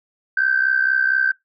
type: tone with amplitude modulation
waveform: sine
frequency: 1554 Hz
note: G6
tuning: 16 cents flat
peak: -11 dBFS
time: 0.37-1.32 s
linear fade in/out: 5 ms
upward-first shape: sine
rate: 64.3 Hz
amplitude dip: 80%
effects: noise-tail reverb RT60 0.2 s tail -25 dB re dry + tanh soft clip ceiling -7 dBFS